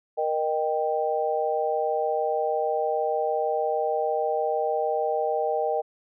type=tone cluster; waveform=sine; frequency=469.6 / 616 / 785 Hz; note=A#4 / D#5 / G5; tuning=+13 / -17 / +2 cents; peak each=-27 dBFS; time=0.17-5.82 s; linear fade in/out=20 ms; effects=none